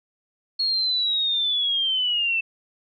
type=linear sweep; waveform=sine; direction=down; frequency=4321 to 2645 Hz; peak=-20 dBFS; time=0.59-2.41 s; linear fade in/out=10 ms; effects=none